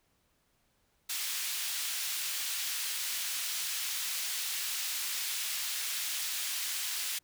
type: high-pass noise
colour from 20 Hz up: pink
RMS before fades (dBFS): -35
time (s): 1.09-7.19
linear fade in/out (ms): 10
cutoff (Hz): 2700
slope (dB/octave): 12
effects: pink hiss -73 dBFS RMS until 7.23 s